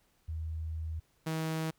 sine / sawtooth tone pair in turn, 79.9 / 159.8 Hz, D#2 / D#3, +47 / +47 cents, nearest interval octave, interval 1200 cents, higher second, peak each -34 / -28 dBFS, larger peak second, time 0.28-1 / 1.26-1.71 s, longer first, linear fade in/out 10 ms, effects pink hiss -71 dBFS RMS until 1.78 s

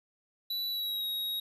square tone with pitch glide, 3951 to 3794 Hz, B7 to A#7, 0 to +30 cents, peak -32 dBFS, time 0.5-1.4 s, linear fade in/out 5 ms, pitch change -70 cents, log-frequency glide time 0.7-1.06 s, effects 12-bit

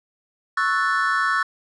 triangle chord, F# minor seventh, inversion second, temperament equal, 1108.7 / 1318.5 / 1480 / 1760 Hz, C#6 / E6 / F#6 / A6, 0 / 0 / 0 / 0 cents, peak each -22 dBFS, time 0.57-1.43 s, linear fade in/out 5 ms, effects tanh soft clip ceiling -7 dBFS + resampled to 24000 Hz

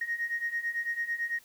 sine beating tone pair, 1864.7 / 1873.7 Hz, A#6 / A#6, 0 / +8 cents, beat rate 9 Hz, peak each -34 / -31 dBFS, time 0.01-1.39 s, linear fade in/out 5 ms, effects tanh soft clip ceiling -22 dBFS + white hiss -59 dBFS RMS until 1.44 s

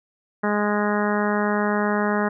harmonic tone, 207.7 Hz, G#3, in tune, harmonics 1 / 2 / 3 / 4 / 5 / 6 / 7 / 8 / 9, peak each -23 / -26 / -28 / -29 / -30 / -31 / -31 / -32 / -33 dBFS, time 0.43-2.29 s, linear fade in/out 10 ms, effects none

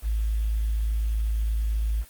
sine tone with quantisation, 54.2 Hz, A1, 25 cents flat, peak -22 dBFS, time 0.02-2.05 s, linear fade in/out 50 ms, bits 8, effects white hiss -51 dBFS RMS until 2.09 s + Opus 24 kbps

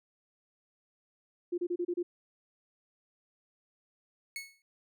sine tone bursts, 350.8 Hz, F4, 8 cents sharp, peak -29 dBFS, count 6, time 1.52-2.03 s, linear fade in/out 10 ms, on 60 ms, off 30 ms
sawtooth tone with exponential decay, 2200 Hz, C#7, 14 cents flat, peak -31 dBFS, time 4.36-4.62 s, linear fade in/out 1 ms, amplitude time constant 55 ms
effects none

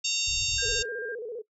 harmonic tone, 920 Hz, A#5, 23 cents flat, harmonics 3 / 4 / 5 / 6 / 7 / 8, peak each -31 / -32 / -33 / -34 / -34 / -35 dBFS, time 0.04-0.83 s, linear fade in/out 10 ms
pink low-pass noise, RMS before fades -40 dBFS, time 0.27-0.83 s, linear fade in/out 0 ms, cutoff 130 Hz, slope 96 dB/octave
sine tone, 1600 Hz, G6, 35 cents sharp, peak -35 dBFS, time 0.58-1.15 s, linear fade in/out 5 ms
sine tone with vibrato, 458 Hz, A#4, 31 cents flat, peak -33 dBFS, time 0.62-1.42 s, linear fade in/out 10 ms, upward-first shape square, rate 15 Hz, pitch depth 100 cents each way
effects noise-tail reverb RT60 0.1 s tail -20 dB re dry

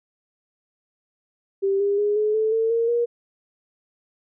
sine tone with pitch steps, 392 / 402.8 / 413.9 / 425.3 / 437 / 449 / 461.3 / 474 Hz, G4 / G4 / G#4 / G#4 / A4 / A4 / A#4 / A#4, 0 / +47 / -6 / +41 / -12 / +35 / -18 / +29 cents, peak -18 dBFS, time 1.62-3.06 s, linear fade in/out 20 ms, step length 180 ms, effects none

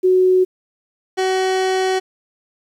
sine / 30% pulse tone pair in turn, 370 / 376.3 Hz, F#4 / F#4, 0 / +29 cents, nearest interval unison, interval 29 cents, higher second, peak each -10 / -13 dBFS, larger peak first, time 0.03-0.45 / 1.17-2 s, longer second, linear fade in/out 20 ms, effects low-pass 7000 Hz 12 dB/octave + 8-bit

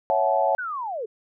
sine chord, F# minor seventh, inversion second, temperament equal with one note detuned, 554.4 / 659.3 / 740 / 863.4 Hz, C#5 / E5 / F#5 / A5, 0 / 0 / 0 / -33 cents, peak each -24 dBFS, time 0.1-0.55 s, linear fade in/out 0 ms
sine linear sweep, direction down, 1548 to 404.6 Hz, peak -27 dBFS, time 0.58-1.06 s, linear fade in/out 10 ms
effects none

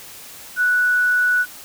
sine tone, 1477 Hz, F#6, 3 cents flat, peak -14 dBFS, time 0.56-1.46 s, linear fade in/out 50 ms, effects white hiss -39 dBFS RMS until 1.64 s

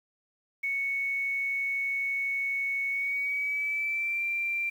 sine tone with pitch glide, 2217 to 2362 Hz, C#7 to D7, 0 to +9 cents, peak -27 dBFS, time 0.63-4.7 s, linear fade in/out 10 ms, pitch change +109 cents, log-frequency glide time 2.9-4.23 s, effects 9-bit

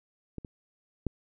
clicks, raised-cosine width 3 ms, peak -24 / -28 / -16 dBFS, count 3, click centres 0.383 / 0.448 / 1.067 s, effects none

